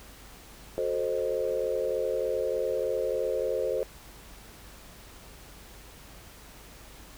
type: chord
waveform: sine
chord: F# diminished seventh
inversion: none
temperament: equal with one note detuned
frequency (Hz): 370 / 440 / 523.3 / 616.5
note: F#4 / A4 / C5 / Eb5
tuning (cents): 0 / 0 / 0 / -16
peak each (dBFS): -35 / -31 / -29 / -35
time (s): 0.78-3.83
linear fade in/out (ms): 0
effects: added 50 Hz sine -52 dBFS peak until 7.17 s + pink hiss -50 dBFS RMS until 7.17 s